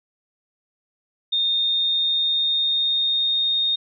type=tone with pitch glide; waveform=sine; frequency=3657 to 3691 Hz; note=A#7 to A#7; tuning=-34 to -18 cents; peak=-18 dBFS; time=1.32-3.76 s; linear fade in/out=10 ms; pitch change=+16 cents; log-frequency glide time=1.45-3.54 s; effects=none